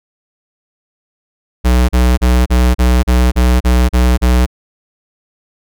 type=tone bursts; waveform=square; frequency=61.74 Hz; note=B1; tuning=in tune; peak=-8 dBFS; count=10; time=1.64-4.464 s; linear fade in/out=20 ms; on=250 ms; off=36 ms; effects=none